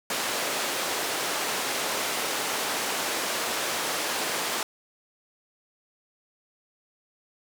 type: band-pass noise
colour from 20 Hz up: pink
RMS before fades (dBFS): -29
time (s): 0.1-4.63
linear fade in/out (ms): 2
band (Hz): 420 to 12000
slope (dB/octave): 12
effects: none